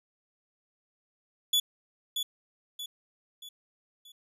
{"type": "tone with echo", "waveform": "40% pulse", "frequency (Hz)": 3432, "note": "A7", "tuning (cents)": -44, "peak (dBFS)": -21, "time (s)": [1.53, 1.6], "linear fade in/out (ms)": 5, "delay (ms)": 630, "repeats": 4, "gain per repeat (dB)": -7, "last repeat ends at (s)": 4.12, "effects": []}